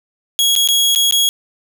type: tone with dropouts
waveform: sawtooth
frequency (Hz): 3320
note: G#7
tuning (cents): -1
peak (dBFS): -8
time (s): 0.39-1.29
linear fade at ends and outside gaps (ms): 0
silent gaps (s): 0.553-0.562 / 0.675-0.687 / 0.949-0.959 / 1.11-1.124
effects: none